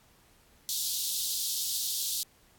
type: high-pass noise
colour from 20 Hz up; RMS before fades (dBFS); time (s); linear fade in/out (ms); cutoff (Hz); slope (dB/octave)
pink; -32; 0.69-2.23; 0; 3500; 48
effects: pink hiss -62 dBFS RMS until 2.58 s + AAC 64 kbps